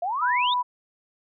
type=exponential sweep; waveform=sine; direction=up; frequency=659.3 to 3817 Hz; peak=-24 dBFS; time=0.02-0.54 s; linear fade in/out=5 ms
type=tone; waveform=sine; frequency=987.8 Hz; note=B5; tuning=in tune; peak=-21 dBFS; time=0.21-0.63 s; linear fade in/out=20 ms
effects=none